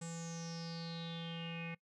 square tone with low-pass filter sweep, 166.7 Hz, E3, 20 cents sharp, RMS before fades -44 dBFS, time 0.01-1.75 s, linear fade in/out 10 ms, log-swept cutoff 7900 to 2300 Hz, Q 9.3, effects noise-tail reverb RT60 0.1 s tail -21 dB re dry

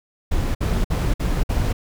brown noise bursts, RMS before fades -20 dBFS, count 5, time 0.31-1.73 s, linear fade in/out 10 ms, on 240 ms, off 55 ms, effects none

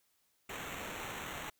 blue noise with sample-and-hold, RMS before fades -43 dBFS, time 0.49-1.5 s, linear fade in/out 5 ms, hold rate 4900 Hz, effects white hiss -75 dBFS RMS until 1.59 s

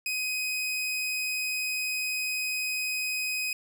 sawtooth tone, 2512 Hz, D#7, 16 cents sharp, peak -25 dBFS, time 0.06-3.53 s, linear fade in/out 2 ms, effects none

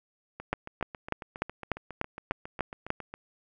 two click trains, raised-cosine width 0.5 ms, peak -12 / -24 dBFS, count 9 / 21, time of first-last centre 0.53-2.904 / 0.4-3.14 s, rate 3.37 / 7.3 Hz, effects none

